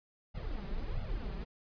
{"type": "noise with flanger", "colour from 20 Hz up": "brown", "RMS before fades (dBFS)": -37, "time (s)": [0.34, 1.45], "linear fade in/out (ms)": 20, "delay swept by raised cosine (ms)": [1.4, 5.2], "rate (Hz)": 1.5, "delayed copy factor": 0.85, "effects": ["resampled to 11025 Hz"]}